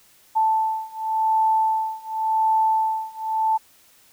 sine beating tone pair, 880 / 880.9 Hz, A5 / A5, 0 / +2 cents, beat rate 0.9 Hz, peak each -22 / -21 dBFS, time 0.35-3.58 s, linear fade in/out 20 ms, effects white hiss -55 dBFS RMS until 4.12 s

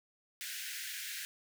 pink high-pass noise, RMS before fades -42 dBFS, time 0.41-1.25 s, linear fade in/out 0 ms, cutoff 1500 Hz, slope 96 dB/octave, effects none

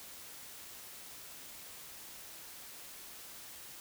silence, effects white hiss -50 dBFS RMS until 3.8 s

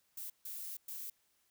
violet noise bursts at uneven times, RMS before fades -44 dBFS, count 3, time 0.17-0.3 / 0.45-0.77 / 0.88-1.1 s, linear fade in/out 5 ms, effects white hiss -75 dBFS RMS until 1.5 s

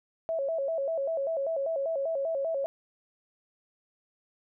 sine tone with vibrato, 600 Hz, D5, 37 cents sharp, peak -27 dBFS, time 0.29-2.66 s, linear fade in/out 0 ms, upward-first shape square, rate 5.1 Hz, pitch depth 150 cents each way, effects none

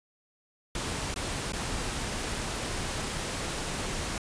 pink noise with dropouts, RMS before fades -33 dBFS, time 0.75-4.18 s, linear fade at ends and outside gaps 2 ms, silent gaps 1.142-1.16 / 1.522-1.533 s, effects resampled to 22050 Hz

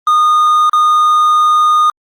triangle tone with dropouts, 1227 Hz, D#6, 25 cents flat, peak -5 dBFS, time 0.07-1.9 s, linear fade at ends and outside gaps 2 ms, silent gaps 0.696-0.731 s, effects Opus 48 kbps

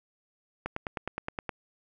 click train, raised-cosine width 0.5 ms, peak -17 dBFS, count 9, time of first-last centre 0.66-1.492 s, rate 9.61 Hz, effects none

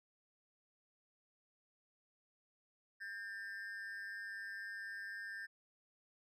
triangle ring-modulated tone, 1700 Hz, G#6, 40 cents sharp, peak -39 dBFS, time 3-5.47 s, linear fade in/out 20 ms, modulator 101 Hz, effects none

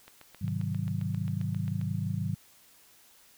click train, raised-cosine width 0.3 ms, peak -32 dBFS, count 14, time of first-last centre 0.08-1.813 s, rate 7.5 Hz
sine chord, Ab dominant seventh, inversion none, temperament just, 103.83 / 129.78 / 155.74 / 186.89 Hz, Ab2 / C3 / Eb3 / Gb3, 0 / -14 / +2 / +18 cents, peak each -33 / -36 / -34 / -35 dBFS, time 0.41-2.35 s, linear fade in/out 10 ms
effects white hiss -59 dBFS RMS until 3.37 s

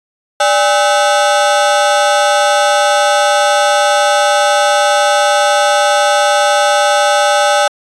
30% pulse ring-modulated tone, 702 Hz, F5, 9 cents sharp, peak -3 dBFS, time 0.4-7.68 s, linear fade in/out 5 ms, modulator 115 Hz, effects resampled to 22050 Hz

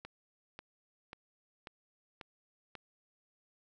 click train, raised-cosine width 0.3 ms, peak -29 dBFS, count 6, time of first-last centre 0.05-2.753 s, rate 1.85 Hz, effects none

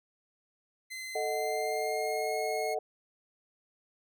sawtooth tone with pitch glide, 2058 to 2163 Hz, C7 to C#7, -29 to -43 cents, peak -35 dBFS, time 0.9-2.75 s, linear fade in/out 20 ms, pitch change +86 cents, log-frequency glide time 1.2-2.37 s
sine chord, D# diminished, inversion second, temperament equal, 440 / 622.3 / 740 Hz, A4 / D#5 / F#5, 0 / 0 / 0 cents, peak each -34 dBFS, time 1.15-2.79 s, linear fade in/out 5 ms
effects none

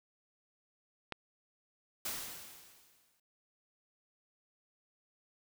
click, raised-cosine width 0.3 ms, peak -22 dBFS, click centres 1.123 s
white noise with exponential decay, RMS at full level -37 dBFS, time 2.05-3.2 s, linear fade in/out 5 ms, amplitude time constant 250 ms
effects none

